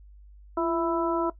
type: harmonic tone with a mistuned harmonic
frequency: 330.2 Hz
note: E4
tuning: 3 cents sharp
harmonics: 1 / 2 / 3 / 4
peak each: -26 / -29 / -31 / -32 dBFS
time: 0.57-1.3 s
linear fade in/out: 5 ms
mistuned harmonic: 1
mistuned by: +52 cents
effects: noise-tail reverb RT60 0.1 s tail -17 dB re dry + added 50 Hz sine -47 dBFS peak until 1.39 s